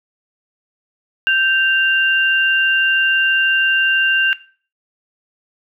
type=tone pair together; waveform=sine; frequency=1561.9 / 2783 Hz; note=G6 / F7; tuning=-7 / -7 cents; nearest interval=minor seventh; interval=1000 cents; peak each=-14 dBFS; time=1.27-4.33 s; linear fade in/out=0 ms; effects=noise-tail reverb RT60 0.4 s tail -18 dB re dry